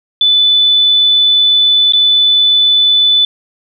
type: tone with dropouts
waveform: sine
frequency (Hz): 3494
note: A7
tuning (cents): -13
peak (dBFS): -6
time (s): 0.21-3.25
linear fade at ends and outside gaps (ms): 2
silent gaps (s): 1.923-1.934
effects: none